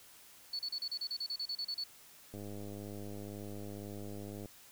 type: tone bursts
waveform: sine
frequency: 4435 Hz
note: C#8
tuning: in tune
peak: -35 dBFS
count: 14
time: 0.53-1.84 s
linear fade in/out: 5 ms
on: 62 ms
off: 34 ms
type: click train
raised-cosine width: 2 ms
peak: -33 dBFS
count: 217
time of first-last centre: 2.34-4.458 s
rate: 102 Hz
effects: white hiss -58 dBFS RMS until 4.71 s